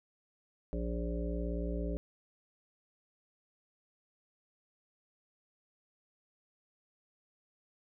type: harmonic tone with a mistuned harmonic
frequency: 58.27 Hz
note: A#1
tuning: in tune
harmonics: 1 / 3 / 5 / 7 / 9 / 10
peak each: -35 / -40 / -42 / -43 / -45 / -45 dBFS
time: 0.73-1.97 s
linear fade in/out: 0 ms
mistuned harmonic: 1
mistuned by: -35 cents
effects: none